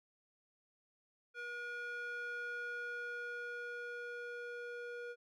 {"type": "tone with band-pass filter sweep", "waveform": "square", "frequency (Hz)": 480, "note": "B4", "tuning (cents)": -49, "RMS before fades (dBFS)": -44, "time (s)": [1.34, 5.16], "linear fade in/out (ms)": 50, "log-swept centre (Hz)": [1700, 980], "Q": 2.9, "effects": []}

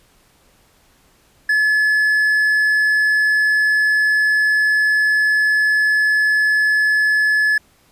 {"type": "tone", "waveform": "triangle", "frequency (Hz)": 1715, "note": "A6", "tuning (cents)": -45, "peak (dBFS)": -11, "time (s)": [1.49, 7.58], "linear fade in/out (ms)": 5, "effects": ["pink hiss -55 dBFS RMS until 7.91 s", "resampled to 32000 Hz"]}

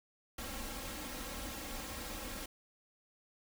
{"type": "noise with comb filter", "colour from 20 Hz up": "pink", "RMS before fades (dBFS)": -43, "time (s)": [0.38, 2.46], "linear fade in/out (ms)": 5, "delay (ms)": 3.7, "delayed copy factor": 0.75, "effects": []}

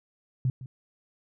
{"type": "tone with echo", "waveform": "sine", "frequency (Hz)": 128.3, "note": "C3", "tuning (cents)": -34, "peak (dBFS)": -22, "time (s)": [0.45, 0.5], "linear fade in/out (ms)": 2, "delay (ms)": 160, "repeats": 1, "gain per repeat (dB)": -15, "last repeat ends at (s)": 0.66, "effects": []}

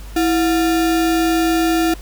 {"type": "tone with sample-and-hold", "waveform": "sine", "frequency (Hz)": 328.6, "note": "E4", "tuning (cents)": -5, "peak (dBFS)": -13, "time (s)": [0.16, 1.94], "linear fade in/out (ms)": 5, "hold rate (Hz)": 1050, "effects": ["added 50 Hz sine -31 dBFS peak until 2.01 s", "pink hiss -42 dBFS RMS until 2.01 s"]}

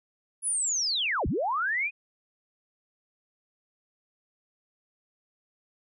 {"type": "linear two-way sweep", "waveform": "sine", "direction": "down then up", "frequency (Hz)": [10460, 36.53, 2528], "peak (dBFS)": -25, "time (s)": [0.42, 1.91], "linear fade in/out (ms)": 50, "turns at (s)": 1.27, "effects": []}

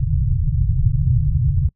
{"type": "low-pass noise", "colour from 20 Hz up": "white", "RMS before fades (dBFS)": -17, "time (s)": [0, 1.69], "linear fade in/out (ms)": 5, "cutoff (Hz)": 150, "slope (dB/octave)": 96, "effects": ["noise-tail reverb RT60 0.1 s tail -25 dB re dry"]}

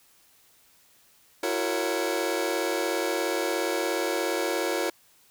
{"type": "chord", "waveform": "sawtooth", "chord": "F# dominant seventh", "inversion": "third", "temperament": "just", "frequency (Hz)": [333, 370, 462.5, 555], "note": ["E4", "F#4", "A#4", "C#5"], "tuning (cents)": [18, 0, -14, 2], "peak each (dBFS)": -27, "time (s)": [1.43, 4.9], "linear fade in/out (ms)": 5, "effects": ["white hiss -60 dBFS RMS until 5.3 s"]}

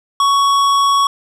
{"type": "tone with hard clipping", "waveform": "sine", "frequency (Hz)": 1116, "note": "C#6", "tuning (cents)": 11, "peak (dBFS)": -12, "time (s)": [0.2, 1.07], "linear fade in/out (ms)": 2, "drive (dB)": 13, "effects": []}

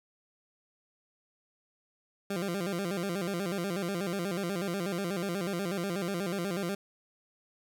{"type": "tone with vibrato", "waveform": "20% pulse", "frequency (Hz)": 185, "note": "F#3", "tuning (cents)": 0, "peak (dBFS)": -26, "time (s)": [2.3, 6.75], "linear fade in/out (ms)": 5, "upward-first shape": "square", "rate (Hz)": 8.2, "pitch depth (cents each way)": 130, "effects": []}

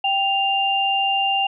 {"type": "tone pair together", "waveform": "sine", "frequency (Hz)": [784, 2794], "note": ["G5", "F7"], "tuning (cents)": [0, 0], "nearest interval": "octave + minor seventh", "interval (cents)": 2200, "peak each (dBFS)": -20, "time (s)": [0.04, 1.47], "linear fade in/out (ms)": 5, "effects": []}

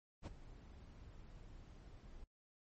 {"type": "noise with ADSR envelope", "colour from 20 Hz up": "brown", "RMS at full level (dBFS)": -41, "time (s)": [0.22, 2.24], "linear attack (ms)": 47, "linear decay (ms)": 19, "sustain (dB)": -15, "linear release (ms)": 5, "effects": ["noise-tail reverb RT60 0.1 s tail -25 dB re dry", "MP3 32 kbps"]}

